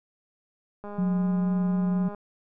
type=click train; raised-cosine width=1 ms; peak=-26 dBFS; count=269; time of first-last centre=0.84-2.147 s; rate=205 Hz
type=tone with vibrato; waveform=sine; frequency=182.7 Hz; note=F#3; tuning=22 cents flat; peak=-22 dBFS; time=0.98-2.09 s; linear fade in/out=10 ms; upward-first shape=triangle; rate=4.1 Hz; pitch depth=13 cents each way
effects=none